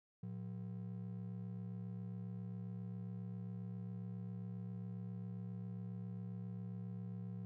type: ring-modulated tone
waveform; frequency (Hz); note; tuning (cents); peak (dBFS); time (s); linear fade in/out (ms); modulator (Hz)
triangle; 146.83; D3; 0; -38; 0.23-7.45; 0; 33.7
effects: none